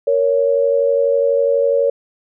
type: tone pair together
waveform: sine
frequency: 466.2 / 558.3 Hz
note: A#4 / C#5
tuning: 0 / +12 cents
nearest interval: minor third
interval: 312 cents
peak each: -16 / -14 dBFS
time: 0.07-1.9 s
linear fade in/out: 5 ms
effects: none